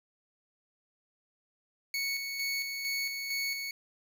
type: tone with tremolo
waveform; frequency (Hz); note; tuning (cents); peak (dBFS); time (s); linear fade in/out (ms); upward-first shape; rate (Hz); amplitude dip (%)
25% pulse; 2217; C#7; 0; -27; 1.94-3.71; 2; square; 2.2; 40
effects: none